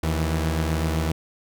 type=tone pair together; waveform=sawtooth; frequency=77.9 / 163.69 Hz; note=D#2 / E3; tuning=+3 / -12 cents; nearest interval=octave + minor second; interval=1285 cents; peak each=-19 / -23 dBFS; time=0.03-1.12 s; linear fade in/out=5 ms; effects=none